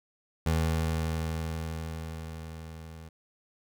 25% pulse tone with level ramp, 80.7 Hz, E2, 36 cents flat, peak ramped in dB -20 to -40 dBFS, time 0.46-3.09 s, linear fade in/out 5 ms, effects none

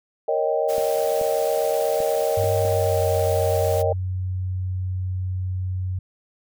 sine chord, Eb dominant seventh, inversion second, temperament equal, 466.2 / 554.4 / 622.3 / 784 Hz, Bb4 / Db5 / Eb5 / G5, 0 / 0 / 0 / 0 cents, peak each -24 / -25 / -23 / -28 dBFS, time 0.28-3.93 s, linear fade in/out 5 ms
white noise, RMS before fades -36 dBFS, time 0.68-3.83 s, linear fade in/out 20 ms
clicks, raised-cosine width 3 ms, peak -24 dBFS, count 5, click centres 0.782 / 1.214 / 2.004 / 2.439 / 2.652 s
sine tone with pitch glide, 98 to 92.5 Hz, G2 to F#2, 0 to 0 cents, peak -23 dBFS, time 2.37-5.99 s, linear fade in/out 5 ms, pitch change -100 cents, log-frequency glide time 2.62-3.04 s
effects none

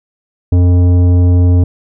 sine tone with tanh clipping, 88.8 Hz, F2, 29 cents sharp, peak -7 dBFS, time 0.52-1.64 s, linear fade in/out 5 ms, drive 12 dB, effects none

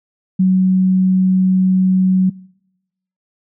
sine tone, 186.7 Hz, F#3, 16 cents sharp, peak -9 dBFS, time 0.39-2.3 s, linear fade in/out 10 ms, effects noise-tail reverb RT60 0.9 s tail -25 dB re dry

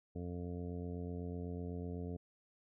harmonic tone, 88 Hz, F2, 14 cents sharp, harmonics 1 / 2 / 3 / 4 / 5 / 6 / 7 / 8, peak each -43 / -45 / -47 / -56 / -48 / -60 / -58 / -59 dBFS, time 0.15-2.17 s, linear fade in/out 10 ms, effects none

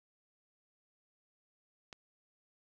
click, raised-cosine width 0.2 ms, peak -29 dBFS, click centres 1.928 s, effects none

